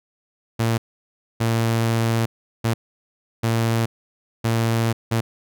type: tone bursts at uneven times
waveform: sawtooth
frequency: 114.4 Hz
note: A#2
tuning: 32 cents flat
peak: -14 dBFS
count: 6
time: 0.59-0.78 / 1.4-2.26 / 2.64-2.74 / 3.43-3.86 / 4.44-4.93 / 5.11-5.21 s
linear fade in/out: 10 ms
effects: none